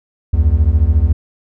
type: beating tone pair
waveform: triangle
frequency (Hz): 69.3 / 83.3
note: C#2 / E2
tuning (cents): 0 / +19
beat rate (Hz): 14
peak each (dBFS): -10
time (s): 0.33-1.13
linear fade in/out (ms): 10
effects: none